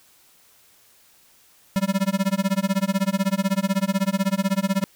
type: tone with tremolo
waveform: square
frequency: 194.4 Hz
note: G3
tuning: 14 cents flat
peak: -17 dBFS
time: 1.76-4.84 s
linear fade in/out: 0 ms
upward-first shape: sine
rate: 16 Hz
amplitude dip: 100%
effects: white hiss -56 dBFS RMS until 4.95 s